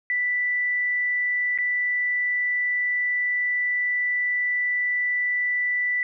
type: tone with dropouts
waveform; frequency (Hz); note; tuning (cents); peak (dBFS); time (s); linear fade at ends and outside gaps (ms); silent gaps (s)
sine; 1975.5; B6; 0; -21; 0.1-6.03; 1; 1.577-1.586
effects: none